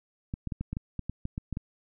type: clicks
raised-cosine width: 5 ms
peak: -20 dBFS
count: 12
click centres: 0.339 / 0.473 / 0.522 / 0.61 / 0.73 / 0.769 / 0.993 / 1.096 / 1.254 / 1.379 / 1.527 / 1.571 s
effects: none